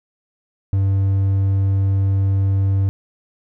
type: tone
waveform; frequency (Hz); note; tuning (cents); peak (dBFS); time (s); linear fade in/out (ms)
triangle; 97.4; G2; -11; -12; 0.73-2.89; 0
effects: none